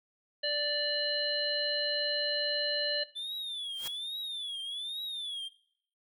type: harmonic tone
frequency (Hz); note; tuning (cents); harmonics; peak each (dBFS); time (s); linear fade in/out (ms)
587.3; D5; 0; 1 / 3 / 5 / 7; -34 / -37 / -36 / -33; 0.43-3.04; 10
type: tone with vibrato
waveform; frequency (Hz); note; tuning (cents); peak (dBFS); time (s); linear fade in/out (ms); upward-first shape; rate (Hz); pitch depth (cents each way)
triangle; 3499; A7; -10; -34; 3.15-5.49; 20; triangle; 1.2; 180
type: noise with exponential growth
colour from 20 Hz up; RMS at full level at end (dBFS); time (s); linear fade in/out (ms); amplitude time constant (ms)
white; -36; 3.7-3.88; 5; 37
effects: noise-tail reverb RT60 0.6 s tail -18 dB re dry